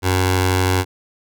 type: tone with notch filter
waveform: 15% pulse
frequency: 92.5 Hz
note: F#2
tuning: in tune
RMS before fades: -17 dBFS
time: 0.02-0.85 s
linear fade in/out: 50 ms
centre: 200 Hz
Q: 0.8
effects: none